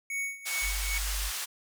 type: tone with tremolo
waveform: square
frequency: 2226 Hz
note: C#7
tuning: 7 cents sharp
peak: -30 dBFS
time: 0.1-0.98 s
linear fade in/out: 2 ms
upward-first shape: sine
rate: 2.5 Hz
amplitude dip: 85%
type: band-pass noise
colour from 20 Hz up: white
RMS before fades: -35 dBFS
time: 0.45-1.46 s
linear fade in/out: 20 ms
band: 870 to 11000 Hz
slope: 12 dB/octave
type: tone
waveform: sine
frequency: 49 Hz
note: G1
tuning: in tune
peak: -31 dBFS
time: 0.61-1.32 s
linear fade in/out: 50 ms
effects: none